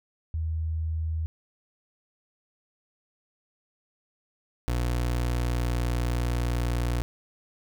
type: tone pair in turn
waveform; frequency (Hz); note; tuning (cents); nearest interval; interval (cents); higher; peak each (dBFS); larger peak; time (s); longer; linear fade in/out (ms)
sine / 30% pulse; 80 / 59.93; D#2 / A#1; +49 / +49; perfect fourth; 500; first; -26 / -22; second; 0.34-1.26 / 4.68-7.02; second; 0
effects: none